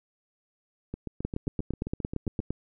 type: two click trains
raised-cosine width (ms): 3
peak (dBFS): -16 / -21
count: 12 / 12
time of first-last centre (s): 1.25-2.506 / 0.94-2.401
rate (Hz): 8.76 / 7.53
effects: none